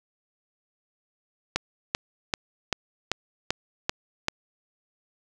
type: click train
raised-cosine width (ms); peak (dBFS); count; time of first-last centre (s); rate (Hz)
0.2; -6; 8; 1.56-4.284; 2.57
effects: none